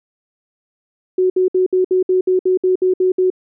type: tone bursts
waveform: sine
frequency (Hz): 370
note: F#4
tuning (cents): 0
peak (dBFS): -11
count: 12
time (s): 1.18-3.302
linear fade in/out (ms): 5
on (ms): 120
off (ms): 62
effects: none